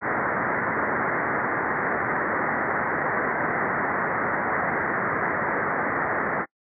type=low-pass noise; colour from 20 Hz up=white; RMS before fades=-25 dBFS; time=0.01-6.46 s; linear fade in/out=50 ms; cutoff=2000 Hz; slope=96 dB/octave; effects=noise-tail reverb RT60 0.1 s tail -26 dB re dry + high-pass 150 Hz 12 dB/octave